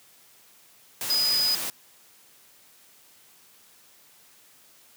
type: tone in noise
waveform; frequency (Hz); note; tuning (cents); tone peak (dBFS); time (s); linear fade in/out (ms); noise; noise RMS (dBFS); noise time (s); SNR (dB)
sine; 4978; D#8; 0; -21; 1.1-1.55; 2; white; -31; 1.01-1.7; +7
effects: white hiss -56 dBFS RMS until 4.96 s + high-pass 100 Hz 12 dB/octave